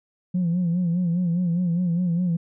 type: tone with vibrato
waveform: sine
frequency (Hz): 174.61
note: F3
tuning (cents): 0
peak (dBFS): -18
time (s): 0.34-2.37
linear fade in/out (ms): 10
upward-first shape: sine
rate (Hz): 4.9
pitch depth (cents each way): 81
effects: tanh soft clip ceiling -17 dBFS